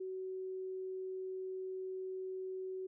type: tone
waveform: sine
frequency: 375.5 Hz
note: F#4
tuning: 26 cents sharp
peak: -39 dBFS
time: 0-2.87 s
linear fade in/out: 10 ms
effects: none